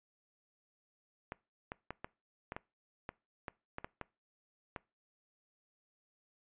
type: clicks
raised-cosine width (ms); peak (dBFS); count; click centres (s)
0.5; -25; 12; 1.321 / 1.719 / 1.906 / 2.045 / 2.521 / 2.565 / 3.091 / 3.482 / 3.784 / 3.845 / 4.013 / 4.762
effects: noise-tail reverb RT60 0.3 s tail -23 dB re dry + resampled to 8000 Hz